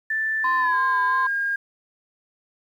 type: tone with pitch glide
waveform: sine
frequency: 1764 to 1617.6 Hz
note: A6 to G#6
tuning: +4 to -46 cents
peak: -21 dBFS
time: 0.1-1.56 s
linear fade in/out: 5 ms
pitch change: -150 cents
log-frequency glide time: 0.61-0.78 s
type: tone with vibrato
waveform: sine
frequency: 1025 Hz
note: C6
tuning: 36 cents flat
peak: -19 dBFS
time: 0.44-1.27 s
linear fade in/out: 5 ms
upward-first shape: sine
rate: 3 Hz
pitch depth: 28 cents each way
effects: tanh soft clip ceiling -12 dBFS + 9-bit